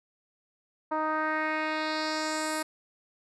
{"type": "tone with low-pass filter sweep", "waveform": "10% pulse", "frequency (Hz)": 311.1, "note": "D#4", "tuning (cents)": 0, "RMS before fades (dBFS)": -30, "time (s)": [0.91, 2.63], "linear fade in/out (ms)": 10, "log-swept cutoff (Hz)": [1000, 11000], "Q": 2.1, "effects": []}